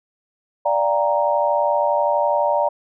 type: chord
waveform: sine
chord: G minor seventh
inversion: second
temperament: equal with one note detuned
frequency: 587.3 / 698.5 / 790.8 / 932.3 Hz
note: D5 / F5 / G5 / Bb5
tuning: 0 / 0 / +15 / 0 cents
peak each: -19 / -24 / -25 / -20 dBFS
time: 0.65-2.69 s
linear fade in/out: 10 ms
effects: none